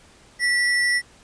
sine tone with sample-and-hold, 1952 Hz, B6, 21 cents flat, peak -17 dBFS, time 0.39-1.02 s, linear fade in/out 50 ms, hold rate 7350 Hz, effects pink hiss -52 dBFS RMS until 1.23 s + resampled to 22050 Hz

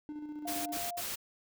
triangle tone with tremolo, 299.6 Hz, D4, 35 cents sharp, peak -36 dBFS, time 0.09-0.77 s, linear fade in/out 0 ms, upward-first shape square, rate 15 Hz, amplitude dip 40%
sine tone, 699 Hz, F5, 1 cent sharp, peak -38 dBFS, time 0.45-1.01 s, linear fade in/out 5 ms
white noise bursts, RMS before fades -38 dBFS, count 3, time 0.47-1.158 s, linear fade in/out 10 ms, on 190 ms, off 59 ms
effects none

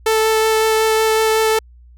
sawtooth tone with vibrato, 440 Hz, A4, in tune, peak -9 dBFS, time 0.06-1.59 s, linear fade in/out 5 ms, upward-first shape sine, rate 5.4 Hz, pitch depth 8 cents each way, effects added 60 Hz sine -41 dBFS peak until 1.97 s

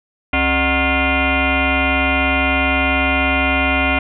sine tone with frequency modulation, 1079 Hz, C#6, 47 cents flat, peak -13 dBFS, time 0.33-3.99 s, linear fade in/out 5 ms, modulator 337 Hz, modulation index 4.9, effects none

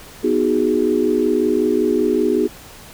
sine chord, G# minor seventh, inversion first, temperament equal, 246.9 / 311.1 / 370 / 415.3 Hz, B3 / D#4 / F#4 / G#4, 0 / 0 / 0 / 0 cents, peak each -21 / -20 / -19 / -19 dBFS, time 0.23-2.48 s, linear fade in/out 20 ms, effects pink hiss -40 dBFS RMS until 2.93 s

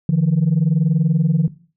sine tone pair together, 148.7 / 169.3 Hz, D3 / E3, +22 / +46 cents, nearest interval major second, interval 224 cents, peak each -15 dBFS, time 0.09-1.48 s, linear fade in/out 2 ms, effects noise-tail reverb RT60 0.4 s tail -17 dB re dry + tanh soft clip ceiling -9 dBFS

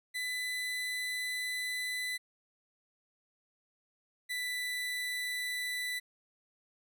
30% pulse tone pair in turn, 1999 / 1985.2 Hz, B6 / B6, +20 / +8 cents, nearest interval unison, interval 12 cents, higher first, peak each -31 / -31 dBFS, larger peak neither, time 0.14-2.18 / 4.29-6 s, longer first, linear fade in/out 20 ms, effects none

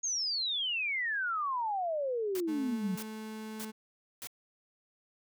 sine exponential sweep, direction down, 6670 to 177.8 Hz, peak -30 dBFS, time 0.03-2.96 s, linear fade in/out 10 ms
white noise bursts, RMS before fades -42 dBFS, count 4, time 2.35-4.272 s, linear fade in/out 2 ms, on 53 ms, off 570 ms
35% pulse tone, 217.7 Hz, A3, 18 cents flat, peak -38 dBFS, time 2.47-3.72 s, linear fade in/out 20 ms
effects none

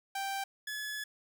sawtooth tone pair in turn, 784 / 1707 Hz, G5 / G#6, 0 / +47 cents, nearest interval octave + minor second, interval 1347 cents, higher second, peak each -30 / -33 dBFS, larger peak first, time 0.15-0.44 / 0.67-1.04 s, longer second, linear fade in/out 5 ms, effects none

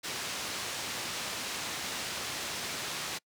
white low-pass noise, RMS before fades -37 dBFS, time 0.03-3.19 s, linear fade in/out 20 ms, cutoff 5800 Hz, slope 12 dB/octave, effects noise-tail reverb RT60 0.1 s tail -26 dB re dry + high-pass 80 Hz 12 dB/octave

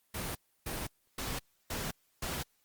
pink noise bursts, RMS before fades -37 dBFS, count 5, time 0.14-2.43 s, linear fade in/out 5 ms, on 210 ms, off 310 ms, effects white hiss -73 dBFS RMS until 2.64 s + Opus 24 kbps

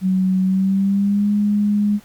sine tone with pitch glide, 187.3 to 206.6 Hz, F#3 to G#3, +21 to -9 cents, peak -14 dBFS, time 0.01-2 s, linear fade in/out 50 ms, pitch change +170 cents, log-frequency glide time 0.43-1.32 s, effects pink hiss -49 dBFS RMS until 2.04 s

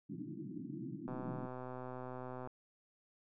white band-pass noise, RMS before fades -45 dBFS, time 0.09-1.47 s, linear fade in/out 10 ms, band 120 to 340 Hz, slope 96 dB/octave
click train, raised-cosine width 1 ms, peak -32 dBFS, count 178, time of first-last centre 1.08-2.474 s, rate 127 Hz
effects none

